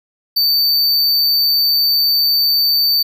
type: tone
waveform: square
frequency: 4574 Hz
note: D8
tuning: 47 cents flat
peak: -12 dBFS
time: 0.36-3.03 s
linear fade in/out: 10 ms
effects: none